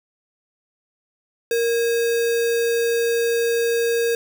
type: tone with sample-and-hold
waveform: sine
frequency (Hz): 466.2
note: A#4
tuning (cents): 0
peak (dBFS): -17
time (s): 1.51-4.15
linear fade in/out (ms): 2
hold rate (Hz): 2100
effects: none